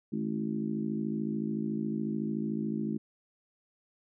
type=harmonic tone with a mistuned harmonic; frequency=53.8 Hz; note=A1; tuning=38 cents flat; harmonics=3 / 4 / 5 / 6 / 7; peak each=-39 / -32 / -39 / -37 / -43 dBFS; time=0.12-2.98 s; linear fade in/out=10 ms; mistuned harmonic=3; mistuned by=-58 cents; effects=none